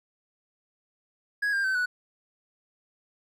triangle tone with pitch steps, 1661.2 / 1597.2 / 1535.7 / 1476.5 Hz, G#6 / G6 / G6 / F#6, 0 / +32 / -36 / -4 cents, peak -22 dBFS, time 1.42-1.86 s, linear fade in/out 10 ms, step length 110 ms, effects none

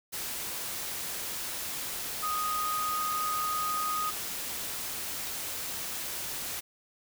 sine tone in noise, 1244.5 Hz, D#6, in tune, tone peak -29 dBFS, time 2.22-4.11 s, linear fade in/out 20 ms, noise white, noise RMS -36 dBFS, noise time 0.12-6.61 s, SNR +4 dB, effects none

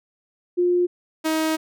sine / sawtooth tone pair in turn, 354.7 / 316.5 Hz, F4 / D#4, +27 / +30 cents, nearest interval major second, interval 197 cents, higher first, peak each -16 dBFS, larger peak neither, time 0.57-0.87 / 1.24-1.57 s, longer second, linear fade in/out 20 ms, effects none

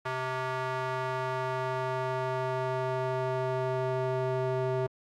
square tone with band-pass filter sweep, 129.5 Hz, C3, 17 cents flat, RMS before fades -31 dBFS, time 0.05-4.87 s, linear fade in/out 10 ms, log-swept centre 1200 to 520 Hz, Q 1.2, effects Opus 48 kbps

